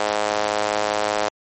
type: tone with high-pass filter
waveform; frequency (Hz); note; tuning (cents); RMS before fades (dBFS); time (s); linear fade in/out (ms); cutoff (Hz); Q
sawtooth; 105; G#2; +19; -22; 0-1.29; 0; 610; 1.9
effects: MP3 32 kbps